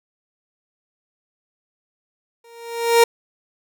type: tone with exponential growth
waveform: 30% pulse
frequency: 466.2 Hz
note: A#4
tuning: in tune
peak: -5 dBFS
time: 2.44-3.04 s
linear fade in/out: 5 ms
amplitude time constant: 130 ms
effects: none